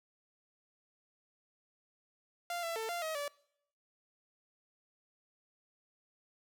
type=tone with pitch steps; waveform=sawtooth; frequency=695 / 669 / 445.6 / 693 / 634 / 577 Hz; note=F5 / E5 / A4 / F5 / D#5 / D5; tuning=-9 / +25 / +22 / -14 / +32 / -31 cents; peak=-32 dBFS; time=2.5-3.28 s; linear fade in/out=2 ms; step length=130 ms; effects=noise-tail reverb RT60 0.7 s tail -23 dB re dry